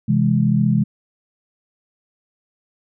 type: chord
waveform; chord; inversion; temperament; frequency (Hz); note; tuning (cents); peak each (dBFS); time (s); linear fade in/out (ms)
sine; C augmented; none; equal; 130.81 / 164.81 / 207.7; C3 / E3 / G#3; 0 / 0 / 0; -18 / -19 / -17; 0.08-0.84; 10
effects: none